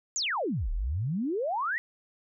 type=exponential two-way sweep; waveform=sine; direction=down then up; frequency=7410 to 34.65 to 1986 Hz; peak=-27 dBFS; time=0.16-1.78 s; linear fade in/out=0 ms; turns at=0.71 s; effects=none